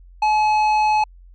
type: tone with tanh clipping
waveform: triangle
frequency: 854 Hz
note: G#5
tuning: 48 cents sharp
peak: -16 dBFS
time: 0.22-1.04 s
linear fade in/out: 5 ms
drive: 14 dB
effects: added 44 Hz sine -42 dBFS peak until 1.34 s